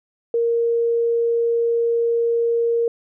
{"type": "tone", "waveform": "sine", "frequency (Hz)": 466.2, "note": "A#4", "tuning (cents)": 0, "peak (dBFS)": -16, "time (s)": [0.34, 2.88], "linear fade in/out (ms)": 2, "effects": []}